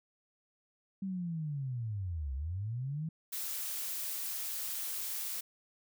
sine linear two-way sweep, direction down then up, 196.7 to 64 to 164.4 Hz, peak -34 dBFS, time 1.02-3.09 s, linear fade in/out 5 ms, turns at 2.34 s
blue noise, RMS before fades -38 dBFS, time 3.32-5.41 s, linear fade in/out 10 ms
effects none

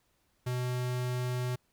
square tone, 124.9 Hz, B2, 20 cents sharp, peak -31 dBFS, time 0.46-1.56 s, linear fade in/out 10 ms, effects pink hiss -73 dBFS RMS until 1.72 s

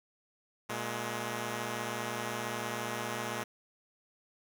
5% pulse tone pair together, 118.64 / 211.4 Hz, A#2 / G#3, +31 / +31 cents, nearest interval minor seventh, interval 1000 cents, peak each -26 dBFS, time 0.69-3.44 s, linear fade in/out 10 ms, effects none

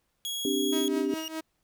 sawtooth tone, 3322 Hz, G#7, in tune, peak -28 dBFS, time 0.25-0.88 s, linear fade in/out 0 ms
sine chord, C suspended second, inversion none, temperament equal, 261.6 / 293.7 / 392 Hz, C4 / D4 / G4, 0 / 0 / 0 cents, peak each -31 / -29 / -29 dBFS, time 0.45-1.14 s, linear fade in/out 2 ms
sawtooth tone with tremolo, 318.6 Hz, D#4, 41 cents sharp, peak -27 dBFS, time 0.72-1.41 s, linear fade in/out 10 ms, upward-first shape triangle, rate 4.9 Hz, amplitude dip 85%
30% pulse tone with exponential growth, 2852 Hz, F7, 36 cents sharp, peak -30 dBFS, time 0.87-1.28 s, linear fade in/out 0 ms, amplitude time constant 87 ms
effects pink hiss -75 dBFS RMS until 1.63 s

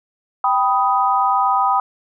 sine chord, G augmented, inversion none, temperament equal with one note detuned, 784 / 987.8 / 1250.3 Hz, G5 / B5 / D#6, 0 / 0 / +8 cents, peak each -18 dBFS, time 0.44-1.8 s, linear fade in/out 2 ms, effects none

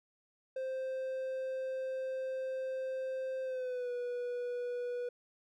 triangle tone with pitch glide, 523.3 to 488.3 Hz, C5 to B4, 0 to -20 cents, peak -33 dBFS, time 0.56-5.09 s, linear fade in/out 5 ms, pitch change -120 cents, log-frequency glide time 3.43-3.91 s, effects none

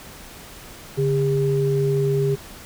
sine tone pair together, 142.55 / 403.2 Hz, C#3 / G4, +49 / +49 cents, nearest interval octave + tritone, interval 1800 cents, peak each -20 dBFS, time 0.97-2.36 s, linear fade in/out 20 ms, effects pink hiss -41 dBFS RMS until 2.65 s

